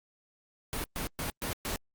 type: noise bursts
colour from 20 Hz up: pink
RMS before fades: -34 dBFS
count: 5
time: 0.73-1.76 s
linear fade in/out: 0 ms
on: 110 ms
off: 120 ms
effects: Opus 48 kbps